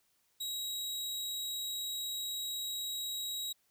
sawtooth tone, 3834 Hz, A#7, 48 cents sharp, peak -33 dBFS, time 0.4-3.53 s, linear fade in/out 10 ms, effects white hiss -74 dBFS RMS until 3.7 s

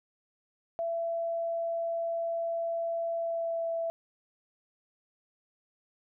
sine tone with pitch glide, 670 to 664.6 Hz, E5 to E5, +28 to +14 cents, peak -29 dBFS, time 0.79-3.9 s, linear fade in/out 0 ms, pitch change -14 cents, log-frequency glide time 3.16-3.7 s, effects none

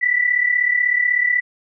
sine tone pair together, 1942 / 1978.2 Hz, B6 / B6, -30 / +2 cents, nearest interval unison, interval 32 cents, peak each -20 / -16 dBFS, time 0.01-1.41 s, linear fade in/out 20 ms, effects none

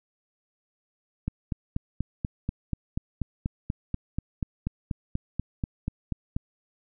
click train, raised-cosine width 5 ms, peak -15 dBFS, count 22, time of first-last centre 1.28-6.365 s, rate 4.13 Hz, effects none

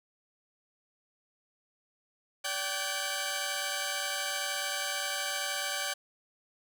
10% pulse tone cluster, 578 / 775 / 1500 / 1589 Hz, D5 / G5 / F#6 / G6, -28 / -20 / +23 / +23 cents, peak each -29 dBFS, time 2.44-5.94 s, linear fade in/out 10 ms, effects none

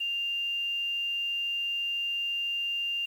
sine tone with quantisation, 2794 Hz, F7, in tune, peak -28 dBFS, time 0-3.06 s, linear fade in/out 10 ms, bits 9, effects none

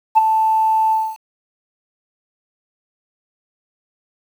sine tone with ADSR envelope, 880 Hz, A5, in tune, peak -3 dBFS, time 0.15-1.17 s, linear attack 28 ms, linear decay 16 ms, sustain -9 dB, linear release 250 ms, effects tanh soft clip ceiling -4 dBFS + 7-bit

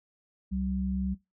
sine tone pair together, 67.53 / 191 Hz, C#2 / G3, -45 / -45 cents, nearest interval octave + tritone, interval 1800 cents, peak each -33 / -29 dBFS, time 0.51-1.15 s, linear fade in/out 20 ms, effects noise-tail reverb RT60 0.2 s tail -19 dB re dry

